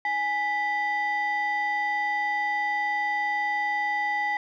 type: tone pair together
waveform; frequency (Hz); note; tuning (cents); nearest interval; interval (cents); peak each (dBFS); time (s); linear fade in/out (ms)
sine; 830.6 / 1975.5; G#5 / B6; 0 / 0; octave + minor third; 1500; -25; 0.05-4.37; 2
effects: tanh soft clip ceiling -20 dBFS